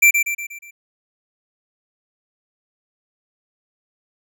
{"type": "tone with echo", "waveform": "square", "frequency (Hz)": 2349, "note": "D7", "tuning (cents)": 0, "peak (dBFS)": -9, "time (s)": [0.02, 0.11], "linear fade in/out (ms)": 10, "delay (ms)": 120, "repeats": 5, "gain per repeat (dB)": -6, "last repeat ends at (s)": 0.71, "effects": []}